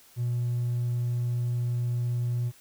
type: tone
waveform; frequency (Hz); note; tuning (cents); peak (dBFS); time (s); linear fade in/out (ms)
triangle; 120.9; B2; -36; -22; 0.16-2.52; 50
effects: tanh soft clip ceiling -21 dBFS + white hiss -56 dBFS RMS until 2.6 s